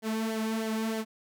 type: tone with flanger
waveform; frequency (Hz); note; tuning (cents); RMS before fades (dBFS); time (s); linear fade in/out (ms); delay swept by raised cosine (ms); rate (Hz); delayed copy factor
sawtooth; 221.3; A3; +10; -31; 0.02-1.05; 50; 0.77 to 3.07; 3.2; -0.65
effects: none